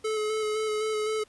square tone with vibrato, 430.9 Hz, A4, 36 cents flat, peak -27 dBFS, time 0.04-1.24 s, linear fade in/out 10 ms, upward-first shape square, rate 3.9 Hz, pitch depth 17 cents each way, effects pink hiss -60 dBFS RMS until 1.28 s + resampled to 24000 Hz

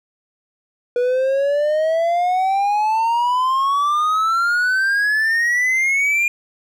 triangle exponential sweep, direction up, 483.9 to 2423 Hz, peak -13 dBFS, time 0.96-6.28 s, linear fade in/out 2 ms, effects none

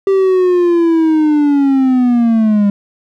triangle linear sweep, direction down, 392 to 200 Hz, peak -6 dBFS, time 0.07-2.7 s, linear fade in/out 2 ms, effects none

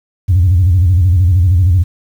sine tone with vibrato, 89.6 Hz, F2, 45 cents sharp, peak -5 dBFS, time 0.28-1.84 s, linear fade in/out 20 ms, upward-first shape square, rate 13 Hz, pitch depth 120 cents each way, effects tanh soft clip ceiling -3 dBFS + 7-bit

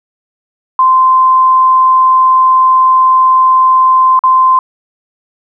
sine tone with dropouts, 1038 Hz, C6, 14 cents flat, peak -4 dBFS, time 0.79-4.59 s, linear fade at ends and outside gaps 2 ms, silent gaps 4.192-4.237 s, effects none

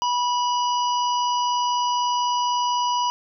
harmonic tone, 978 Hz, B5, 17 cents flat, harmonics 1 / 3 / 5 / 6, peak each -20 / -30 / -34 / -36 dBFS, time 0.02-3.1 s, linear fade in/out 0 ms, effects none

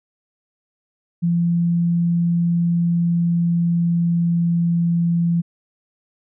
sine tone with pitch glide, 171 to 170.02 Hz, F3 to F3, -36 to -46 cents, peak -15 dBFS, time 1.22-5.42 s, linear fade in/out 20 ms, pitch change -10 cents, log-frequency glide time 2.73-4.87 s, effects none

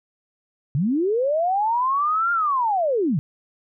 sine linear two-way sweep, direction up then down, 125.5 to 1413 to 125.5 Hz, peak -18 dBFS, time 0.75-3.19 s, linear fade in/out 0 ms, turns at 2.32 s, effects none

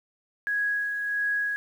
sine tone with tremolo, 1661.2 Hz, G#6, in tune, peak -23 dBFS, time 0.47-1.56 s, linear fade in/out 0 ms, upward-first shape sine, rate 1.5 Hz, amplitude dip 40%, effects 9-bit

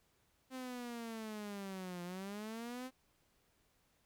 sawtooth linear two-way sweep, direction down then up, 261.6 to 173.8 to 261.6 Hz, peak -39 dBFS, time 0.5-2.91 s, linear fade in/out 50 ms, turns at 2.03 s, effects pink hiss -75 dBFS RMS until 4.05 s

